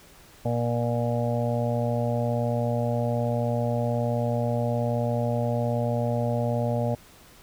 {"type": "harmonic tone", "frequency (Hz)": 118.8, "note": "A#2", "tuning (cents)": 33, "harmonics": [1, 2, 4, 5, 6, 7], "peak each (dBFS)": [-26, -30, -32, -29, -35, -37], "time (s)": [0.45, 6.95], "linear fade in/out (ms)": 5, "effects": ["pink hiss -52 dBFS RMS until 7.42 s"]}